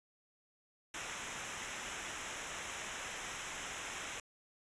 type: noise with comb filter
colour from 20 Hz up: pink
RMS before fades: -43 dBFS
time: 0.94-4.2 s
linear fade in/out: 2 ms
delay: 0.22 ms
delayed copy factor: -0.8
effects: resampled to 22050 Hz